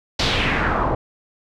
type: noise with low-pass filter sweep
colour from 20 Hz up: pink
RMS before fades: -20 dBFS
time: 0.19-0.95 s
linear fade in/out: 5 ms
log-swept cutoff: 4700 to 820 Hz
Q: 2.7
effects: none

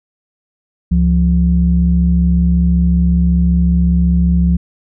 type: tone pair together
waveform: sine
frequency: 69.3 / 174.63 Hz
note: C#2 / F3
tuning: 0 / 0 cents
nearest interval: octave + major third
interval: 1600 cents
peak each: -11 dBFS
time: 0.91-4.57 s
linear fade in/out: 10 ms
effects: tanh soft clip ceiling -1 dBFS

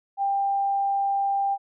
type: tone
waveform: sine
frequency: 793 Hz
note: G5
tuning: 20 cents sharp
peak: -21 dBFS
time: 0.17-1.58 s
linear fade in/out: 50 ms
effects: none

